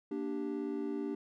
triangle chord, G minor, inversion first, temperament just, 235.2 / 294 / 392 Hz, Bb3 / D4 / G4, +16 / +2 / 0 cents, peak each -39 / -35 / -37 dBFS, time 0.11-1.15 s, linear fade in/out 5 ms, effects none

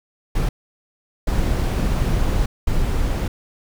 brown noise bursts at uneven times, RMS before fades -19 dBFS, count 3, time 0.35-0.49 / 1.27-2.46 / 2.67-3.28 s, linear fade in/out 5 ms, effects none

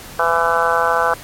harmonic tone, 167.4 Hz, E3, 27 cents sharp, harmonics 3 / 4 / 5 / 6 / 7 / 8 / 9, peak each -21 / -21 / -21 / -21 / -21 / -21 / -21 dBFS, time 0.19-1.14 s, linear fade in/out 2 ms, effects pink hiss -36 dBFS RMS until 1.23 s + MP3 64 kbps

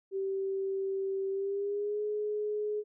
sine tone with pitch glide, 387.7 to 420.4 Hz, G4 to G#4, -19 to +21 cents, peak -30 dBFS, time 0.11-2.84 s, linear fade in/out 50 ms, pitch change +140 cents, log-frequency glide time 1.3-2.02 s, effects none

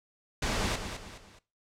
pink noise with echo, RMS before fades -30 dBFS, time 0.42-0.76 s, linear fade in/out 5 ms, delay 210 ms, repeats 3, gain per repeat -8 dB, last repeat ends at 1.39 s, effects noise-tail reverb RT60 0.3 s tail -19 dB re dry + low-pass 7000 Hz 12 dB/octave

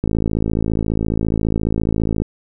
click train, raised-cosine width 3 ms, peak -6 dBFS, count 120, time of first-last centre 0.04-2.219 s, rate 54.6 Hz, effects none

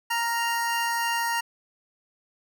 25% pulse tone pair together, 932.3 / 1396.9 Hz, A#5 / F6, 0 / 0 cents, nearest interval perfect fifth, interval 700 cents, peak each -21 / -30 dBFS, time 0.1-1.41 s, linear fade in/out 10 ms, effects none

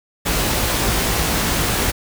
pink noise with comb filter, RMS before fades -19 dBFS, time 0.25-1.92 s, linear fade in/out 20 ms, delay 18 ms, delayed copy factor +0.5, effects none

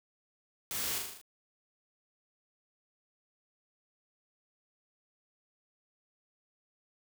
white noise with echo, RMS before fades -37 dBFS, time 0.71-0.98 s, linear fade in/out 0 ms, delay 39 ms, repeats 6, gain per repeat -3 dB, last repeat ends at 1.214 s, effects none

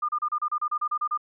sine tone bursts, 1211 Hz, D#6, 47 cents flat, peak -23 dBFS, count 12, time 0.02-1.176 s, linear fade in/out 10 ms, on 67 ms, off 32 ms, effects none

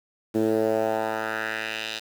10% pulse tone with band-pass filter sweep, 110 Hz, A2, in tune, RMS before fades -26 dBFS, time 0.34-2 s, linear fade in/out 20 ms, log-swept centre 310 to 3800 Hz, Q 2, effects 7-bit

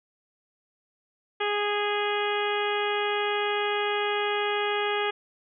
harmonic tone, 413.3 Hz, G#4, 8 cents flat, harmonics 1 / 2 / 3 / 4 / 5 / 6 / 7 / 8, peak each -28 / -31 / -33 / -34 / -35 / -36 / -36 / -37 dBFS, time 1.4-5.11 s, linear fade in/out 10 ms, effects none

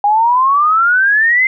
sine exponential sweep, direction up, 808 to 2100 Hz, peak -8 dBFS, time 0.04-1.47 s, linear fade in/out 2 ms, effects none

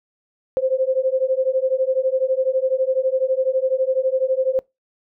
sine beating tone pair, 517 / 529 Hz, C5 / C5, -21 / +19 cents, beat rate 12 Hz, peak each -20 dBFS, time 0.57-4.59 s, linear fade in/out 0 ms, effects noise-tail reverb RT60 0.2 s tail -24 dB re dry

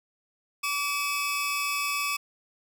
sawtooth tone pair together, 1149 / 2579 Hz, D6 / E7, -38 / -39 cents, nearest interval octave + major second, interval 1399 cents, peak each -26 dBFS, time 0.63-2.17 s, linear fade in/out 10 ms, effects none

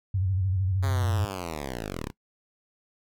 sine tone with vibrato, 94.4 Hz, F#2, 35 cents sharp, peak -23 dBFS, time 0.14-1.25 s, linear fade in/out 5 ms, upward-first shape square, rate 13 Hz, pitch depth 66 cents each way
5% pulse linear sweep, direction down, 139.1 to 30.34 Hz, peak -21 dBFS, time 0.82-2.11 s, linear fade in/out 20 ms
effects noise-tail reverb RT60 0.1 s tail -20 dB re dry

